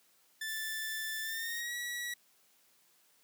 sawtooth tone with pitch glide, 1760 to 1930.4 Hz, A6 to B6, 0 to -40 cents, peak -33 dBFS, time 0.41-2.14 s, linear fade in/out 5 ms, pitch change +160 cents, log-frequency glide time 1.22-1.75 s
violet noise, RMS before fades -46 dBFS, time 0.47-1.62 s, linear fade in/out 20 ms
effects white hiss -68 dBFS RMS until 3.23 s + high-pass 150 Hz 12 dB/octave

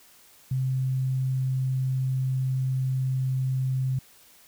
sine tone, 130.81 Hz, C3, in tune, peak -23 dBFS, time 0.51-3.99 s, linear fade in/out 5 ms, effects white hiss -55 dBFS RMS until 4.47 s

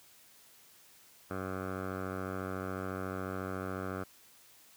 10% pulse tone with low-pass filter, 94 Hz, F#2, 28 cents sharp, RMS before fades -38 dBFS, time 1.3-4.04 s, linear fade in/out 10 ms, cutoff 1300 Hz, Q 2.5, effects white hiss -60 dBFS RMS until 4.76 s + high-pass 60 Hz 12 dB/octave

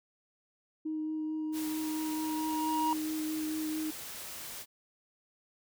sine tone with vibrato, 311.1 Hz, D#4, in tune, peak -32 dBFS, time 0.85-3.91 s, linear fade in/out 10 ms, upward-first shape sine, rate 4.5 Hz, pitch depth 11 cents each way
triangle tone with exponential growth, 950 Hz, A#5, 33 cents sharp, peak -25 dBFS, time 0.86-2.93 s, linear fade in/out 1 ms, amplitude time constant 450 ms
white noise, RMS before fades -43 dBFS, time 1.52-4.66 s, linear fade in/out 50 ms
effects none

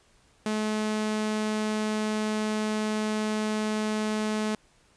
sawtooth tone, 214.7 Hz, A3, 42 cents flat, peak -22 dBFS, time 0.46-4.55 s, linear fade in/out 2 ms, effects pink hiss -62 dBFS RMS until 4.96 s + resampled to 22050 Hz

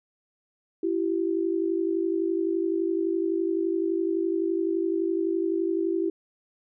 sine tone pair together, 333.3 / 385.1 Hz, E4 / G4, +19 / -31 cents, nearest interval minor third, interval 250 cents, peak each -25 / -27 dBFS, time 0.83-6.1 s, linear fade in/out 5 ms, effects none

